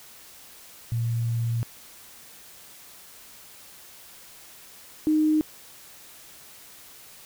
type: tone pair in turn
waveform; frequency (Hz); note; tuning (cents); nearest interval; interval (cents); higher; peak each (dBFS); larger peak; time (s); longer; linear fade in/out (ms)
sine; 116.54 / 308.6; A#2 / D#4; 0 / -14; octave + perfect fourth; 1686; second; -23 / -18; second; 0.92-1.63 / 5.07-5.41; first; 0
effects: white hiss -48 dBFS RMS until 7.25 s